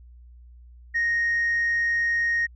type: tone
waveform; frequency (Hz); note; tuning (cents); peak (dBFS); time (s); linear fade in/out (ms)
sine; 1864.7; A#6; 0; -19; 0.94-2.47; 20
effects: tanh soft clip ceiling -18 dBFS + added 60 Hz sine -45 dBFS peak until 2.55 s